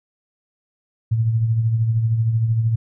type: tone with tremolo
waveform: sine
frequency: 113.2 Hz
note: A2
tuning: 50 cents sharp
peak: -13 dBFS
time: 1.11-2.76 s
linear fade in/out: 10 ms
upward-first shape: triangle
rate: 13 Hz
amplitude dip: 55%
effects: none